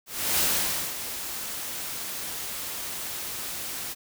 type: noise with ADSR envelope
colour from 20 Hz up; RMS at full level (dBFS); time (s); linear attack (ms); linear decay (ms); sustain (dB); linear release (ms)
white; -23; 0.06-3.95; 340; 530; -11; 33
effects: none